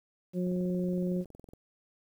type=harmonic tone; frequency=180.3 Hz; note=F#3; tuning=45 cents flat; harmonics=1 / 2 / 3; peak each=-29 / -35 / -39 dBFS; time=0.33-1.25 s; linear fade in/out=50 ms
type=click train; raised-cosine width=2 ms; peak=-36 dBFS; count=24; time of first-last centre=0.47-1.535 s; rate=21.6 Hz
effects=10-bit